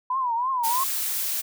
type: tone with vibrato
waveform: sine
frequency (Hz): 987.8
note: B5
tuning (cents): 0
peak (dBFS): -22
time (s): 0.1-0.84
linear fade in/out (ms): 5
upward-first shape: triangle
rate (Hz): 3.1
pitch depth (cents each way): 160
type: noise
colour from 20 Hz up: blue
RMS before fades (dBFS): -27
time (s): 0.63-1.42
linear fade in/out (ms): 20
effects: none